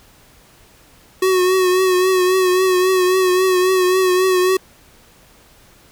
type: tone with vibrato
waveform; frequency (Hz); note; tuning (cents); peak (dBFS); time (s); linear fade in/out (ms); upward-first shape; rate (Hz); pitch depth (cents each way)
square; 370; F#4; 0; -13; 1.22-4.57; 5; triangle; 3.7; 45
effects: pink hiss -49 dBFS RMS until 5.91 s